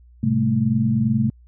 sine tone cluster, 108.2 / 130.8 / 199.9 / 220.3 Hz, A2 / C3 / G3 / A3, -29 / 0 / +34 / +2 cents, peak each -25 / -21 / -27 / -19 dBFS, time 0.23-1.3 s, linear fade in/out 5 ms, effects added 60 Hz sine -46 dBFS peak until 1.47 s

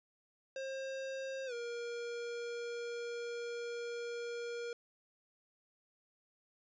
square tone with pitch glide, 534 to 473 Hz, C5 to A#4, +35 to +25 cents, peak -40 dBFS, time 0.56-4.73 s, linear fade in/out 2 ms, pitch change -210 cents, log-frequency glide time 1.46-1.53 s, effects resampled to 16000 Hz + 12-bit

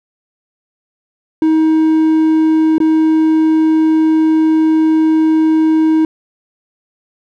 triangle tone with dropouts, 316.5 Hz, D#4, 30 cents sharp, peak -6 dBFS, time 1.42-6.05 s, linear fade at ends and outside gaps 2 ms, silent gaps 2.782-2.802 s, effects none

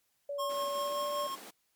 sine tone with pitch glide, 570 to 584 Hz, C#5 to D5, +48 to -10 cents, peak -34 dBFS, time 0.29-1.27 s, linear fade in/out 5 ms, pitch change +42 cents, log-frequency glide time 0.71-1.03 s
square tone with tremolo, 1078 Hz, C#6, 49 cents flat, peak -33 dBFS, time 0.38-1.36 s, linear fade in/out 20 ms, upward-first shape triangle, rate 5.2 Hz, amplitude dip 40%
pink high-pass noise, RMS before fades -49 dBFS, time 0.49-1.51 s, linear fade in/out 10 ms, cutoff 200 Hz, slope 48 dB/octave
effects white hiss -75 dBFS RMS until 1.75 s + MP3 96 kbps

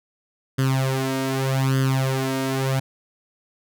sawtooth tone with flanger, 133.1 Hz, C3, 30 cents sharp, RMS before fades -22 dBFS, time 0.58-2.8 s, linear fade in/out 10 ms, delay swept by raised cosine 0.62 to 3.22 ms, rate 0.83 Hz, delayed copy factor +0.85, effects none

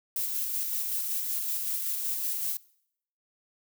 violet noise with tremolo, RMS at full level -30 dBFS, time 0.16-2.57 s, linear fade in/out 2 ms, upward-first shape square, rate 5.3 Hz, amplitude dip 25%, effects noise-tail reverb RT60 0.7 s tail -22 dB re dry

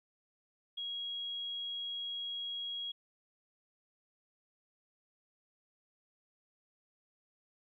sine tone, 3300 Hz, G#7, 12 cents flat, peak -37 dBFS, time 0.77-2.92 s, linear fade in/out 10 ms, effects 13-bit

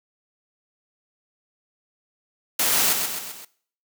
white noise with echo, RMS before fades -21 dBFS, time 2.59-2.93 s, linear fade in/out 5 ms, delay 130 ms, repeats 4, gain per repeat -5 dB, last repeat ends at 3.45 s, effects noise-tail reverb RT60 0.5 s tail -19 dB re dry + high-pass 150 Hz 12 dB/octave

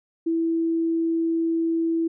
sine tone, 329.6 Hz, E4, in tune, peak -20 dBFS, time 0.26-2.08 s, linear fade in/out 10 ms, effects none

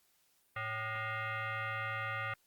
sine tone with frequency modulation, 110 Hz, A2, in tune, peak -35 dBFS, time 0.56-2.34 s, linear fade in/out 5 ms, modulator 663 Hz, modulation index 3.3, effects white hiss -72 dBFS RMS until 2.46 s + Opus 48 kbps

